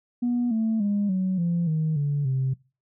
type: tone with pitch steps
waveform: sine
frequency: 242.4 / 222.3 / 203.8 / 186.92 / 171.4 / 157.18 / 144.13 / 132.17 Hz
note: B3 / A3 / G#3 / F#3 / F3 / D#3 / D3 / C3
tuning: -32 / +18 / -32 / +18 / -32 / +18 / -32 / +18 cents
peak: -20 dBFS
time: 0.22-2.54 s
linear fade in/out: 10 ms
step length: 290 ms
effects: noise-tail reverb RT60 0.3 s tail -22 dB re dry + tanh soft clip ceiling -18 dBFS